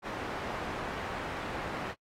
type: low-pass noise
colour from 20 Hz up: white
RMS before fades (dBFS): -38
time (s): 0.02-1.95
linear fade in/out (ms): 50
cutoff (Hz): 1300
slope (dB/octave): 12
effects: noise-tail reverb RT60 0.1 s tail -24 dB re dry + AAC 48 kbps